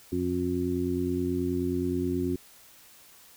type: harmonic tone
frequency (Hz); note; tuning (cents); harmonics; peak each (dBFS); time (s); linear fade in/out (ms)
89.4; F2; +41; 1 / 2 / 3 / 4; -34 / -35 / -29 / -30; 0.12-2.36; 5
effects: white hiss -54 dBFS RMS until 3.36 s